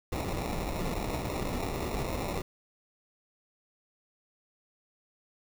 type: noise with sample-and-hold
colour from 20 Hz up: pink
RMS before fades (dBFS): -33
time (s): 0.12-2.42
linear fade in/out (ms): 5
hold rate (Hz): 1575
effects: none